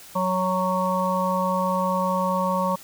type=harmonic tone; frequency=185 Hz; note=F#3; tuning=in tune; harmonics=1 / 3 / 5 / 6; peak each=-26 / -26 / -26 / -26 dBFS; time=0.15-2.76 s; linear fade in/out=10 ms; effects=white hiss -45 dBFS RMS until 2.83 s